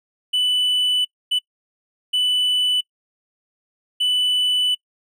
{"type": "tone bursts at uneven times", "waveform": "triangle", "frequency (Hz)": 2985, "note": "F#7", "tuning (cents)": 15, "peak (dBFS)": -15, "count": 4, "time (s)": [[0.33, 1.05], [1.31, 1.39], [2.13, 2.81], [4, 4.75]], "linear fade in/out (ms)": 10, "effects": ["noise-tail reverb RT60 0.1 s tail -25 dB re dry"]}